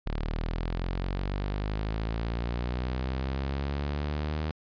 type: linear sweep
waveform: sawtooth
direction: up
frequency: 36.71 to 77.78 Hz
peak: -25 dBFS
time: 0.06-4.51 s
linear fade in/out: 0 ms
effects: resampled to 11025 Hz